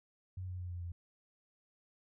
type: tone with pitch steps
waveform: sine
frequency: 92.5 / 90.96 / 89.45 / 87.97 / 86.51 Hz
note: F#2 / F#2 / F2 / F2 / F2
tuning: 0 / -29 / +42 / +13 / -16 cents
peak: -39 dBFS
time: 0.37-0.92 s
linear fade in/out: 5 ms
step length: 110 ms
effects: none